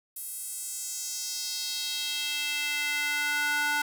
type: tone with high-pass filter sweep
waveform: square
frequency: 293.7 Hz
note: D4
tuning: in tune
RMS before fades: -31 dBFS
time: 0.16-3.82 s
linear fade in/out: 5 ms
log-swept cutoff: 11000 to 1200 Hz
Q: 2.3
effects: none